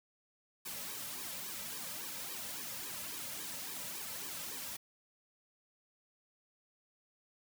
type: noise with flanger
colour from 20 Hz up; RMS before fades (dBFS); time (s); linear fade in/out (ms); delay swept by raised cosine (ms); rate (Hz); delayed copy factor
white; -43; 0.65-4.77; 10; 1.4 to 2.8; 3.6; -1
effects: none